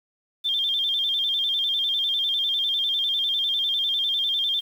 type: tone with vibrato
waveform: sine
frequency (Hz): 3373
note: G#7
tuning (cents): +26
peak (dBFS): -21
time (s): 0.44-4.61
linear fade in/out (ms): 20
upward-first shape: square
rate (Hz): 10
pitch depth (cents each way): 86
effects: 8-bit